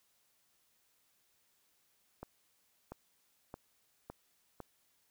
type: accelerating click train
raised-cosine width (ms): 1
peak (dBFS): -30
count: 5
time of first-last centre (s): 2.23-4.603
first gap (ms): 690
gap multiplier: 0.9
effects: white hiss -74 dBFS RMS until 5.1 s